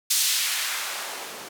blue noise with band-pass filter sweep, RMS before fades -27 dBFS, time 0.1-1.49 s, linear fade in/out 10 ms, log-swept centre 5100 to 320 Hz, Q 0.81, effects none

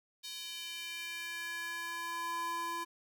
square tone with high-pass filter sweep, 338.1 Hz, E4, 44 cents sharp, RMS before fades -40 dBFS, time 0.23-2.85 s, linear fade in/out 20 ms, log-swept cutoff 3800 to 760 Hz, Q 2.5, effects none

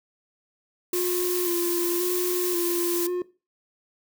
blue noise, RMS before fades -29 dBFS, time 0.93-3.07 s, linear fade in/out 5 ms
triangle tone with vibrato, 352.7 Hz, F4, 17 cents sharp, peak -22 dBFS, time 0.93-3.22 s, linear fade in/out 2 ms, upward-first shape square, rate 0.93 Hz, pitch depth 27 cents each way
effects noise-tail reverb RT60 0.3 s tail -18 dB re dry

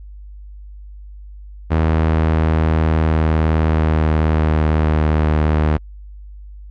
sawtooth tone with pitch glide, 79.6 to 76.93 Hz, D#2 to D#2, +40 to -19 cents, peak -9 dBFS, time 1.7-5.78 s, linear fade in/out 20 ms, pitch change -59 cents, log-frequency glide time 2.99-5.46 s, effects added 50 Hz sine -33 dBFS peak until 6.7 s + low-pass 2000 Hz 12 dB/octave

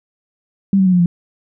sine tone with pitch steps, 196 / 189.98 / 184.15 / 178.49 / 173.01 Hz, G3 / F#3 / F#3 / F3 / F3, 0 / +46 / -8 / +38 / -16 cents, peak -9 dBFS, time 0.73-1.06 s, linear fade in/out 2 ms, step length 66 ms, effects none

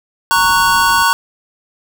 square chord, F# major, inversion first, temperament just, 925 / 1110 / 1480 Hz, A#5 / C#6 / F#6, -14 / +2 / 0 cents, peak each -15 dBFS, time 0.31-1.13 s, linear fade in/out 0 ms
pink band-stop noise, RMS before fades -32 dBFS, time 0.35-1.03 s, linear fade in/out 5 ms, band 380 to 11000 Hz, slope 96 dB/octave
click, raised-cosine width 0.2 ms, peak -15 dBFS, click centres 0.894 s
effects none

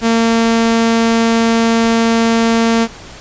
sawtooth tone, 228.6 Hz, A#3, 34 cents flat, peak -6 dBFS, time 0.01-2.88 s, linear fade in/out 50 ms, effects pink hiss -34 dBFS RMS until 3.2 s + resampled to 16000 Hz

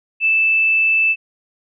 sine tone, 2637 Hz, E7, in tune, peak -12 dBFS, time 0.2-1.16 s, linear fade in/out 50 ms, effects none

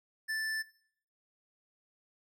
triangle tone with hard clipping, 1760 Hz, A6, in tune, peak -34 dBFS, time 0.28-0.63 s, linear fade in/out 20 ms, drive 17 dB, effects noise-tail reverb RT60 0.6 s tail -19 dB re dry

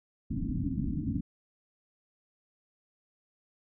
white low-pass noise, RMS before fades -32 dBFS, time 0.3-1.21 s, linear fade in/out 10 ms, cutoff 300 Hz, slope 96 dB/octave, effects none

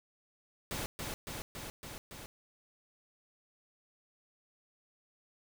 pink noise with echo, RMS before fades -38 dBFS, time 0.71-0.86 s, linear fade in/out 0 ms, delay 280 ms, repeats 5, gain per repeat -2 dB, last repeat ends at 2.26 s, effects none

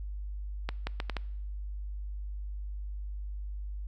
accelerating click train, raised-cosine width 0.3 ms, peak -17 dBFS, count 5, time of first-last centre 0.69-1.167 s, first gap 180 ms, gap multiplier 0.73, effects noise-tail reverb RT60 0.8 s tail -22 dB re dry + added 50 Hz sine -35 dBFS peak until 3.87 s

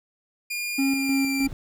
sawtooth tone with pitch glide, 2419 to 2360 Hz, D#7 to D7, -49 to +8 cents, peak -24 dBFS, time 0.5-1.47 s, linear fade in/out 10 ms, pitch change -43 cents, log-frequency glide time 0.86-1.29 s
triangle tone with tremolo, 272.1 Hz, C#4, 32 cents flat, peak -18 dBFS, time 0.78-1.48 s, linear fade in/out 10 ms, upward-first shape square, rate 3.2 Hz, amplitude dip 40%
brown noise with exponential growth, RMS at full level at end -34 dBFS, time 1.21-1.53 s, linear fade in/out 1 ms, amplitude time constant 68 ms
effects none

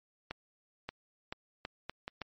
accelerating click train, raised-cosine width 0.3 ms, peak -22 dBFS, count 7, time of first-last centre 0.31-2.217 s, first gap 580 ms, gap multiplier 0.75, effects MP3 32 kbps

